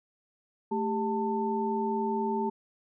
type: tone cluster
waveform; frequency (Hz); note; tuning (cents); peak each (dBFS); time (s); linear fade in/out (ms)
sine; 220.3 / 396 / 890; A3 / G4 / A5; +2 / +18 / +20; -31; 0.71-2.5; 10
effects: none